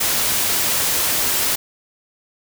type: noise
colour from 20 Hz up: white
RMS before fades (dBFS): -19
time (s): 0-1.56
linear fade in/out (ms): 10
effects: none